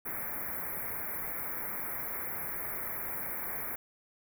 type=band-stop noise; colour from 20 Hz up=white; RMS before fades=-37 dBFS; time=0.05-3.76 s; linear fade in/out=10 ms; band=2300 to 11000 Hz; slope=96 dB/octave; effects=none